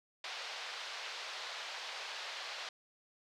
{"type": "band-pass noise", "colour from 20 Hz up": "white", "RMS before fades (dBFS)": -44, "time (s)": [0.24, 2.69], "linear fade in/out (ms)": 2, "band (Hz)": [540, 4600], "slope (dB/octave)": 24, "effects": []}